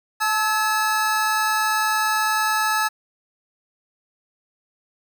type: tone cluster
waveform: square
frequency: 871 / 1300 / 1701 Hz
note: A5 / E6 / G#6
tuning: -18 / -24 / +41 cents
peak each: -24 dBFS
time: 0.2-2.89 s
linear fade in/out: 20 ms
effects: 9-bit